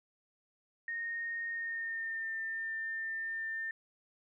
sine tone with pitch glide, 1851 to 1799.3 Hz, A#6 to A6, -13 to +38 cents, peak -35 dBFS, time 0.88-3.71 s, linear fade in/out 2 ms, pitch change -49 cents, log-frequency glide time 1.48-2.31 s, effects none

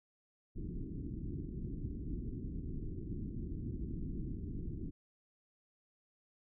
pink low-pass noise, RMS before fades -41 dBFS, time 0.55-4.91 s, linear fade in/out 20 ms, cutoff 350 Hz, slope 48 dB/octave, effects none

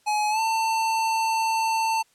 square tone with pitch glide, 844 to 894.2 Hz, G#5 to A5, +28 to +28 cents, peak -22 dBFS, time 0.06-2.03 s, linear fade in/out 20 ms, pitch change +100 cents, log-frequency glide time 0.3-0.4 s, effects white hiss -63 dBFS RMS until 2.14 s + low-pass 10000 Hz 12 dB/octave

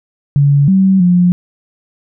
sine tone with pitch steps, 142.1 / 191.3 / 177.8 Hz, C#3 / G3 / F3, +43 / -42 / +31 cents, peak -6 dBFS, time 0.36-1.32 s, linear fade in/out 0 ms, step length 320 ms, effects none

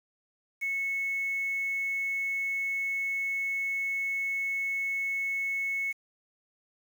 sine tone with quantisation, 2200 Hz, C#7, 14 cents flat, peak -28 dBFS, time 0.61-5.93 s, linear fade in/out 20 ms, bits 8, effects none

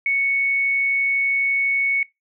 sine tone, 2217 Hz, C#7, in tune, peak -17 dBFS, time 0.06-2.03 s, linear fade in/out 2 ms, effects noise-tail reverb RT60 0.2 s tail -23 dB re dry

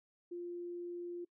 sine tone, 349.2 Hz, F4, in tune, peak -40 dBFS, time 0.31-1.25 s, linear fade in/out 10 ms, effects noise-tail reverb RT60 0.1 s tail -24 dB re dry

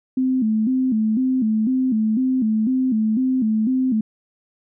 sine tone with vibrato, 237.5 Hz, A#3, 33 cents sharp, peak -16 dBFS, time 0.17-4.01 s, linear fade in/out 5 ms, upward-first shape square, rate 2 Hz, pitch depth 150 cents each way, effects none

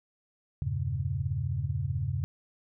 sine chord, E diminished seventh, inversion none, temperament equal with one note detuned, 82.41 / 98 / 116.54 / 136.84 Hz, E2 / G2 / Bb2 / Db3, 0 / 0 / 0 / -22 cents, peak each -35 / -33 / -36 / -32 dBFS, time 0.62-2.24 s, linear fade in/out 0 ms, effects none

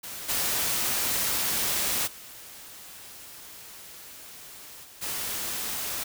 white noise with level steps, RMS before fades -38 / -27 / -45 / -49 / -32 dBFS, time 0.03-6.04 s, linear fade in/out 10 ms, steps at 0.28 / 2.06 / 4.83 / 5.01 s, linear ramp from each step 20 ms, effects none

